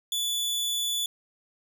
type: tone with amplitude modulation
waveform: sawtooth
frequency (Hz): 3460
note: A7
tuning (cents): -30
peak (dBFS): -22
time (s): 0.12-1.06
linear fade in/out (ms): 2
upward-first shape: sine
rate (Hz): 120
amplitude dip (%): 25
effects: none